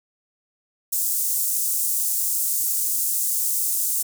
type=high-pass noise; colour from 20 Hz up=pink; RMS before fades=-23 dBFS; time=0.92-4.03 s; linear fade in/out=10 ms; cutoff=7600 Hz; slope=24 dB/octave; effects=none